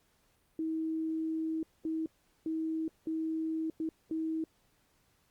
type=tone bursts at uneven times; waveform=sine; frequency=320 Hz; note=D#4; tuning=49 cents sharp; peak=-31 dBFS; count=6; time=0.59-1.63 / 1.85-2.06 / 2.46-2.88 / 3.07-3.7 / 3.8-3.89 / 4.11-4.44 s; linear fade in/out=2 ms; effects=pink hiss -71 dBFS RMS until 5.3 s + Opus 48 kbps